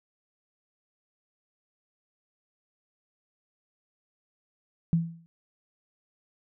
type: tone with exponential decay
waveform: sine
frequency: 166.4 Hz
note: E3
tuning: 17 cents sharp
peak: -17 dBFS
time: 4.93-5.26 s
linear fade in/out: 0 ms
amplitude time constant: 70 ms
effects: none